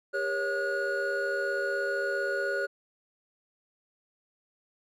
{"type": "tone cluster", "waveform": "triangle", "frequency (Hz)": [401.2, 478.3, 554, 1447], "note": ["G4", "A#4", "C#5", "F#6"], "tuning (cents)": [40, 44, -1, -39], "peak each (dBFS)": [-32, -38, -30, -29], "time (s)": [0.13, 2.67], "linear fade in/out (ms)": 20, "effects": []}